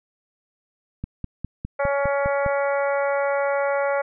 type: click train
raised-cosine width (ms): 5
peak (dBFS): -16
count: 8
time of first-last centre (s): 1.04-2.463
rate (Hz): 4.92
type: harmonic tone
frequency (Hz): 280.4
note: C#4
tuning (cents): +20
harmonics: 2 / 3 / 4 / 5 / 6 / 7 / 8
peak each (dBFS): -21 / -28 / -32 / -30 / -38 / -34 / -37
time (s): 1.79-4.02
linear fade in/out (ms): 10
effects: none